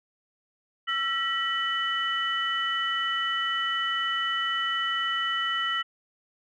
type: tone cluster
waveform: sine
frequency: 1338 / 1926 / 2993 Hz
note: E6 / B6 / F#7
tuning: +25 / -44 / +19 cents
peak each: -29 dBFS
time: 0.87-5.83 s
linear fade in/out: 20 ms
effects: tanh soft clip ceiling -15 dBFS